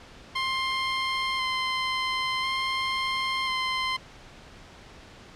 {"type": "tone with vibrato", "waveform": "15% pulse", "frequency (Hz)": 1046, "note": "C6", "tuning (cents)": -1, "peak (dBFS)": -19, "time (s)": [0.35, 3.97], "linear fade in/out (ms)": 10, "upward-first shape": "square", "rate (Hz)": 0.48, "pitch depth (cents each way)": 13, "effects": ["pink hiss -48 dBFS RMS until 5.35 s", "low-pass 5000 Hz 12 dB/octave"]}